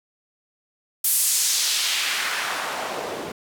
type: noise with band-pass filter sweep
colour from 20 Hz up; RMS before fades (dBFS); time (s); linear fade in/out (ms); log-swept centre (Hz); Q
white; -24; 1.04-3.32; 5; 12000 to 350; 1.1
effects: none